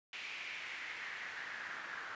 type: noise with band-pass filter sweep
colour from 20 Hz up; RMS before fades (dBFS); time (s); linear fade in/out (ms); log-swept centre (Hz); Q
pink; -45; 0.13-2.15; 2; 2500 to 1500; 3.5
effects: resampled to 16000 Hz

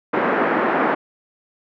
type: band-pass noise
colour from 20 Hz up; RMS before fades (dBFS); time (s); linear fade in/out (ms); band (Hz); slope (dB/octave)
pink; -19; 0.13-0.95; 10; 240 to 1800; 24
effects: none

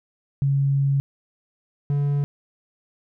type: tone pair in turn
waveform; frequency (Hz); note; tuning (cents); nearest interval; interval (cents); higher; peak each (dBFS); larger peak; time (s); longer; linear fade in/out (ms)
sine / triangle; 138.59 / 143.06; C#3 / D3; 0 / -45; minor second; 55; second; -17; neither; 0.42-1 / 1.9-2.24; first; 0
effects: none

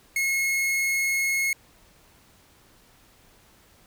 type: tone with vibrato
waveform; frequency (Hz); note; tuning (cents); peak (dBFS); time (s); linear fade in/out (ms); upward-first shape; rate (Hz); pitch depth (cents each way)
45% pulse; 2168; C#7; -39; -22; 0.16-1.53; 2; triangle; 20; 12
effects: pink hiss -57 dBFS RMS until 3.86 s

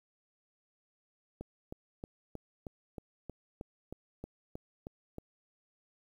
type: click train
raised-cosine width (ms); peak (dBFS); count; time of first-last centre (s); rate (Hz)
2; -28; 13; 1.41-5.184; 3.18
effects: 10-bit

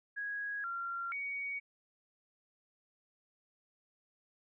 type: tone with pitch steps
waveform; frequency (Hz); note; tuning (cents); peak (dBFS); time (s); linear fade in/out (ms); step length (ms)
sine; 1656 / 1378 / 2245; G#6 / F6 / C#7; -5 / -24 / +21; -36; 0.16-1.6; 20; 480
effects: none

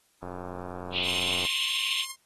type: click train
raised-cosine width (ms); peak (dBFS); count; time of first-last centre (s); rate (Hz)
1; -24; 111; 0.23-1.451; 90.1
type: band-pass noise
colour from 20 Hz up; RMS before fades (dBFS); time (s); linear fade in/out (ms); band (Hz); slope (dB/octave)
pink; -29; 0.92-2.06; 50; 2700 to 3500; 48
type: tone with tremolo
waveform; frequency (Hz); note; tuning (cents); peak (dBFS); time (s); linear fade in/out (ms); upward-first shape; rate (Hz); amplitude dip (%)
5% pulse; 1062; C6; +25; -23; 1.03-2.16; 50; sine; 17; 45
effects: white hiss -67 dBFS RMS until 2.25 s + AAC 32 kbps

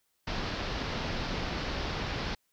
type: low-pass noise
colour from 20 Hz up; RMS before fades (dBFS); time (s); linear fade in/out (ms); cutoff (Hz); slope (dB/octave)
pink; -34; 0.27-2.35; 5; 5300; 48
effects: white hiss -75 dBFS RMS until 2.52 s

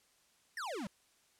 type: exponential sweep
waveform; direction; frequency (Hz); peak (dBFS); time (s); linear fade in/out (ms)
square; down; 1925 to 175.7; -39; 0.57-0.87; 2
effects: white hiss -70 dBFS RMS until 1.39 s + low-pass 10000 Hz 12 dB/octave

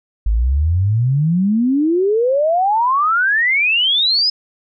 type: exponential sweep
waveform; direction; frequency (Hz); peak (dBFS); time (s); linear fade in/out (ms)
sine; up; 50.2 to 5140; -12; 0.26-4.3; 5
effects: none

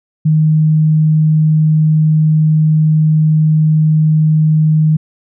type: tone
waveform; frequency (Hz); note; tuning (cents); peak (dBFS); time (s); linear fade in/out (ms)
sine; 155.56; D#3; 0; -7; 0.25-4.97; 10
effects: none

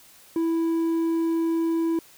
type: tone with hard clipping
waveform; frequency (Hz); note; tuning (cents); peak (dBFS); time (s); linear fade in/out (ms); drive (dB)
sine; 329.6; E4; 0; -22; 0.36-1.99; 2; 3
effects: white hiss -52 dBFS RMS until 2.17 s

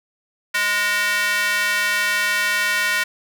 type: tone with high-pass filter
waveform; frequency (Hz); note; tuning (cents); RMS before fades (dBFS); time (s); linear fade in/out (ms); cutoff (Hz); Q
square; 206.5; G#3; -10; -20; 0.54-3.04; 10; 1700; 2.8
effects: none

